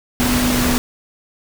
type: tone in noise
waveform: sine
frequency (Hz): 246.9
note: B3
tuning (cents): 0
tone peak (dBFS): -17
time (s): 0.2-0.78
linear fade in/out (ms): 0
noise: pink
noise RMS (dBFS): -19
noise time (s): 0.2-0.78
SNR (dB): -1
effects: none